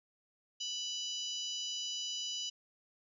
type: harmonic tone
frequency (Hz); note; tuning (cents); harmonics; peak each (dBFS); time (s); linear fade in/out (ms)
987.8; B5; 0; 3 / 4 / 5 / 6 / 7; -39 / -47 / -44 / -44 / -49; 0.6-2.5; 10
effects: none